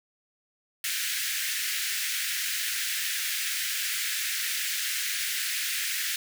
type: high-pass noise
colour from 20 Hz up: pink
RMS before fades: -30 dBFS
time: 0.84-6.16 s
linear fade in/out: 2 ms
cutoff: 1600 Hz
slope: 48 dB/octave
effects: none